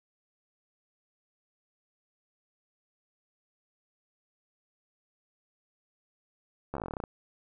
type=slowing click train; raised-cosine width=1 ms; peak=-21 dBFS; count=14; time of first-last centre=6.74-7.038 s; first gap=13 ms; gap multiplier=1.09; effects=none